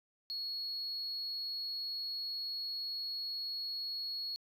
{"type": "tone", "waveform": "sine", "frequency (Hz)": 4337, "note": "C#8", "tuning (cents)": -39, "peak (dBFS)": -35, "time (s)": [0.3, 4.36], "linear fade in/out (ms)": 0, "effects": ["tanh soft clip ceiling -34 dBFS"]}